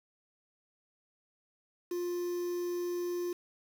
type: tone with quantisation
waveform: triangle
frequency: 352.1 Hz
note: F4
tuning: 14 cents sharp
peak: -30 dBFS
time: 1.91-3.33 s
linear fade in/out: 5 ms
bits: 8
effects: none